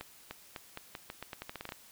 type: accelerating click train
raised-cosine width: 0.3 ms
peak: -24 dBFS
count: 15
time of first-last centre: 0.01-1.722 s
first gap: 300 ms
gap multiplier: 0.84
effects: white hiss -57 dBFS RMS until 1.91 s